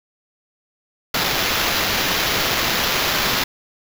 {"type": "noise with sample-and-hold", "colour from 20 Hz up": "violet", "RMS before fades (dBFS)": -20, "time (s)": [1.14, 3.44], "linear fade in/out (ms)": 5, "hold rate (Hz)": 8820, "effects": []}